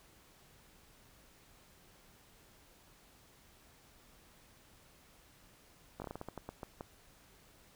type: slowing click train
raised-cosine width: 1 ms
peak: -28 dBFS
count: 12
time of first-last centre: 6-6.809 s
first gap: 19 ms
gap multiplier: 1.25
effects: pink hiss -63 dBFS RMS until 7.75 s